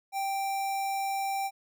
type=tone with notch filter; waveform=square; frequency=784 Hz; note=G5; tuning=in tune; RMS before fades=-31 dBFS; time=0.12-1.51 s; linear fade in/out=50 ms; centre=3500 Hz; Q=1.9; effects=none